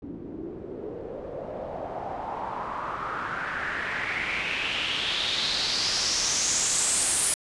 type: noise with low-pass filter sweep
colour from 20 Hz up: white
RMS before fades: -29 dBFS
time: 0.02-7.34 s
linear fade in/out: 2 ms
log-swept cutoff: 280 to 10000 Hz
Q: 4
effects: resampled to 24000 Hz